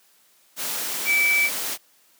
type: tone in noise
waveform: sine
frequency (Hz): 2308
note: D7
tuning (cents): -31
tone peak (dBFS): -17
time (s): 1.05-1.5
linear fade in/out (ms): 50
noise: white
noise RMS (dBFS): -28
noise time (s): 0.56-1.78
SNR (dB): +8
effects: white hiss -59 dBFS RMS until 2.19 s + high-pass 200 Hz 12 dB/octave